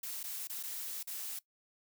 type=noise with dropouts; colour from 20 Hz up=blue; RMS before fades=-41 dBFS; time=0.03-1.39 s; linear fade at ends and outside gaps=5 ms; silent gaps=0.231-0.238 / 0.473-0.496 / 0.629-0.634 / 1.03-1.072 s; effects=noise-tail reverb RT60 0.1 s tail -19 dB re dry